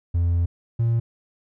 triangle tone pair in turn, 86 / 116.06 Hz, F2 / A#2, -26 / -7 cents, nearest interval perfect fourth, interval 519 cents, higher second, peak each -15 dBFS, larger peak neither, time 0.14-0.46 / 0.79-1 s, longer first, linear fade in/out 10 ms, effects tanh soft clip ceiling -12 dBFS

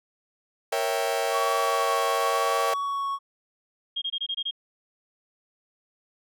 40% pulse chord, A# diminished seventh, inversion none, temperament equal, 466.2 / 554.4 / 659.3 / 784 Hz, A#4 / C#5 / E5 / G5, 0 / 0 / 0 / 0 cents, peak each -29 dBFS, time 0.72-2.74 s, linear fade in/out 5 ms
triangle tone with vibrato, 1121 Hz, C#6, 19 cents sharp, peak -24 dBFS, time 1.3-3.19 s, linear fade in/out 50 ms, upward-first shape triangle, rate 0.97 Hz, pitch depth 22 cents each way
sine tone bursts, 3238 Hz, G#7, 45 cents flat, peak -26 dBFS, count 7, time 3.96-4.511 s, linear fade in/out 10 ms, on 59 ms, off 23 ms
effects none

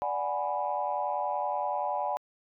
sine chord, G# half-diminished seventh, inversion second, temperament equal, 587.3 / 740 / 830.6 / 987.8 Hz, D5 / F#5 / G#5 / B5, 0 / 0 / 0 / 0 cents, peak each -34 / -33 / -32 / -34 dBFS, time 0.02-2.17 s, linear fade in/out 0 ms, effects tanh soft clip ceiling -17 dBFS

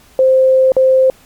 sine tone with dropouts, 523 Hz, C5, 1 cent flat, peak -6 dBFS, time 0.19-1.1 s, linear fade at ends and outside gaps 1 ms, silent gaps 0.72-0.766 s, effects pink hiss -46 dBFS RMS until 1.25 s + MP3 96 kbps

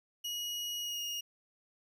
30% pulse tone with pitch glide, 2900 to 2858 Hz, F#7 to F7, -35 to +39 cents, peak -33 dBFS, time 0.24-1.21 s, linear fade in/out 10 ms, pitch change -26 cents, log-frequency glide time 0.81-1.02 s, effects none

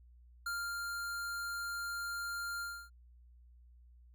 square tone with ADSR envelope, 1396.9 Hz, F6, in tune, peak -36 dBFS, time 0.46-2.9 s, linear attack 5 ms, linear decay 270 ms, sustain -2 dB, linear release 290 ms, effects added 60 Hz sine -57 dBFS peak until 4.14 s

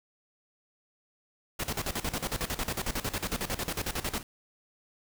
pink noise with tremolo, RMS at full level -31 dBFS, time 1.59-4.23 s, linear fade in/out 10 ms, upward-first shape square, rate 11 Hz, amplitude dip 80%, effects none

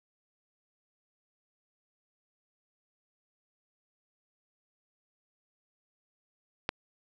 click, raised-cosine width 0.3 ms, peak -12 dBFS, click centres 6.691 s, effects none

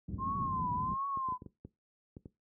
white low-pass noise, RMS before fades -39 dBFS, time 0.08-0.94 s, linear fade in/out 5 ms, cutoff 230 Hz, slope 24 dB/octave
sine tone with vibrato, 1046.5 Hz, C6, in tune, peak -33 dBFS, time 0.18-1.38 s, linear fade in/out 50 ms, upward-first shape triangle, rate 1.4 Hz, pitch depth 120 cents each way
clicks, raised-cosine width 3 ms, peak -33 dBFS, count 8, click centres 1.173 / 1.287 / 1.323 / 1.421 / 1.462 / 1.65 / 2.168 / 2.258 s
effects noise-tail reverb RT60 0.2 s tail -18 dB re dry + high-pass 60 Hz 12 dB/octave

